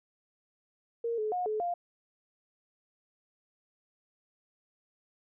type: tone with pitch steps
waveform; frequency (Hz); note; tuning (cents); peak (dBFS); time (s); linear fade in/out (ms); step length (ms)
sine; 465.2 / 429.3 / 722 / 429.6 / 699; A#4 / A4 / F#5 / A4 / F5; -4 / -43 / -43 / -41 / +1; -29; 1.04-1.74; 5; 140
effects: none